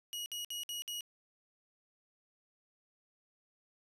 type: tone bursts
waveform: sawtooth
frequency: 2900 Hz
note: F#7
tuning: 35 cents flat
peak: -35 dBFS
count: 5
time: 0.13-1.008 s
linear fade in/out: 0 ms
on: 130 ms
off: 57 ms
effects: resampled to 32000 Hz + 12-bit